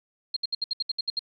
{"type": "tone bursts", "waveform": "sine", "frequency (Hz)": 4216, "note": "C8", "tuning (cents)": 12, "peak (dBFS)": -24, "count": 10, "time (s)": [0.34, 1.193], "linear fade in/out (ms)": 5, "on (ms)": 25, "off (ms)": 67, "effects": []}